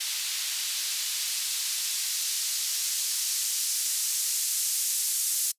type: noise with band-pass filter sweep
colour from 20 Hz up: blue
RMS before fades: -29 dBFS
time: 0-5.52 s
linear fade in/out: 10 ms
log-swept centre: 3500 to 7300 Hz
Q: 0.96
effects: noise-tail reverb RT60 0.1 s tail -23 dB re dry + resampled to 32000 Hz